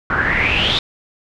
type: noise with low-pass filter sweep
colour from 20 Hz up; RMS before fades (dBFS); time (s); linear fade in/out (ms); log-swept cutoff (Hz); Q
pink; -17; 0.1-0.79; 2; 1400 to 3800; 8.7
effects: none